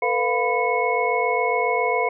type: tone cluster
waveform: sine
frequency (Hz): 450.9 / 498.2 / 704 / 996 / 2191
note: A4 / B4 / F5 / B5 / C#7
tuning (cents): +42 / +15 / +14 / +14 / -21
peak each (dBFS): -25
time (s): 0.02-2.09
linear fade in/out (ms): 5
effects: none